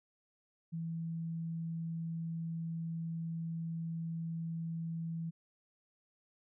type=tone; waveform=sine; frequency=164.81 Hz; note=E3; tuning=in tune; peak=-36 dBFS; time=0.72-5.31 s; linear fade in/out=20 ms; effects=none